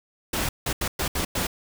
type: noise bursts at uneven times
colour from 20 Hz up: pink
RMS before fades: -26 dBFS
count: 6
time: 0.33-0.49 / 0.66-0.73 / 0.81-0.88 / 0.99-1.08 / 1.15-1.25 / 1.35-1.47 s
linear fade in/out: 5 ms
effects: none